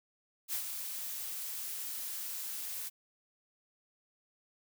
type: noise with ADSR envelope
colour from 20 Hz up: blue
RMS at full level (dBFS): -34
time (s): 0.48-2.9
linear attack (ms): 54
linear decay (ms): 93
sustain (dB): -6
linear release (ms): 26
effects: none